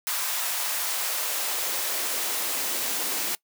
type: noise with high-pass filter sweep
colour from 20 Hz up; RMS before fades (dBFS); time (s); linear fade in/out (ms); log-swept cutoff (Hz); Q
white; -28; 0.07-3.35; 0; 940 to 240; 1.2
effects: noise-tail reverb RT60 0.1 s tail -22 dB re dry